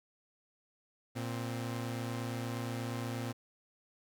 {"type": "tone pair together", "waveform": "sawtooth", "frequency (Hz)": [116.54, 261.6], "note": ["A#2", "C4"], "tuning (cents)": [0, 0], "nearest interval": "octave + major second", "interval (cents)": 1400, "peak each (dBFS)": [-33, -37], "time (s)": [1.15, 3.33], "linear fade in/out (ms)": 20, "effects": []}